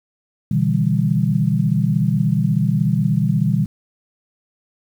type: chord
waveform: sine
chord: E minor seventh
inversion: second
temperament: just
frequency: 123.61 / 148.33 / 164.81 / 197.78 Hz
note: B2 / D3 / E3 / G3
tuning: +2 / +18 / 0 / +16 cents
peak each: -20 dBFS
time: 0.51-3.66 s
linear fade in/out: 5 ms
effects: 8-bit